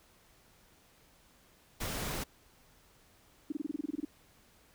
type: noise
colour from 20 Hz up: pink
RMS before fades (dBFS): -37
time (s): 1.8-2.24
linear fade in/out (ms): 10
type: tone bursts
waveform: sine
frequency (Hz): 296.2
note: D4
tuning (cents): +15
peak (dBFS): -31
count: 12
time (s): 3.5-4.05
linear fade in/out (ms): 5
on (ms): 22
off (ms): 26
effects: pink hiss -64 dBFS RMS until 4.74 s

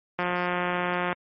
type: click train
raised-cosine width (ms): 0.5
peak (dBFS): -12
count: 168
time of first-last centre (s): 0.19-1.128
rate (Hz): 178
effects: high-pass 100 Hz 12 dB/octave + MP3 32 kbps

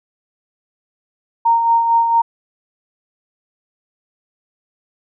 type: tone with tremolo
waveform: sine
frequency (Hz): 925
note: A#5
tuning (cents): -14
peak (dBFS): -9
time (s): 1.45-2.22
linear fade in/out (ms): 10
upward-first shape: sine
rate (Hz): 4.4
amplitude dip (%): 45
effects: none

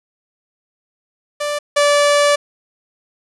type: tone pair in turn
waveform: sawtooth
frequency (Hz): 587.3 / 580.2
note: D5 / D5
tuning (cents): 0 / -21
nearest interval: unison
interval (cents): 21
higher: first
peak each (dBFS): -15 / -7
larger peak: second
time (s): 1.4-1.59 / 1.76-2.36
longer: second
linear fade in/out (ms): 10
effects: resampled to 24000 Hz + 7-bit

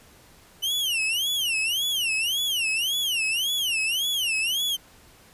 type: tone with vibrato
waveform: 40% pulse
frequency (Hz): 2960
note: F#7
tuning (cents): 0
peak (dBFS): -22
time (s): 0.62-4.77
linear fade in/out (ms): 20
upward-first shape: sine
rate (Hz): 1.8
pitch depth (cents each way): 250
effects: pink hiss -53 dBFS RMS until 5.33 s + resampled to 32000 Hz

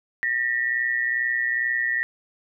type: tone pair together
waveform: sine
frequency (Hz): 1808 / 1930.3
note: A6 / B6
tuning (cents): +47 / -40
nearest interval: minor second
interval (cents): 113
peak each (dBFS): -24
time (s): 0.23-2.03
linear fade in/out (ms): 0
effects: none

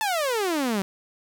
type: exponential sweep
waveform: sawtooth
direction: down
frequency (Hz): 896 to 186.4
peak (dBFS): -19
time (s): 0.01-0.82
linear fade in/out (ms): 0
effects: none

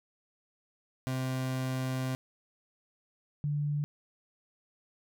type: tone pair in turn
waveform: 30% pulse / sine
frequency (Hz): 130 / 146.77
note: C3 / D3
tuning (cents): -11 / -1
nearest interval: major second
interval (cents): 210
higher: second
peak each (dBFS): -28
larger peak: neither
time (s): 1.07-2.15 / 3.44-3.84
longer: first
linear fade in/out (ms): 0
effects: none

